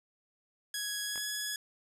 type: tone with pitch glide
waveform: 10% pulse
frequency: 1667 to 1685.4 Hz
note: G#6 to G#6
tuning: +6 to +25 cents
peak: -25 dBFS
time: 0.74-1.56 s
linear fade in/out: 2 ms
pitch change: +19 cents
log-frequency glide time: 1.05-1.24 s
type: clicks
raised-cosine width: 0.5 ms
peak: -32 dBFS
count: 2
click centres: 1.158 / 1.178 s
effects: none